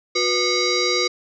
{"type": "tone with frequency modulation", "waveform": "sine", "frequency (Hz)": 2199, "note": "C#7", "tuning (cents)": -14, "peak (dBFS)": -17, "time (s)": [0.15, 1.08], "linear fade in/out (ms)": 10, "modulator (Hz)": 854, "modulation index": 3.9, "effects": []}